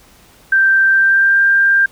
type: tone with pitch glide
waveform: sine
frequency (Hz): 1568 to 1590.8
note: G6 to G6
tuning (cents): 0 to +25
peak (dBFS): -8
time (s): 0.52-1.86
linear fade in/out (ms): 5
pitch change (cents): +25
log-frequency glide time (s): 0.9-1.41
effects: pink hiss -47 dBFS RMS until 1.91 s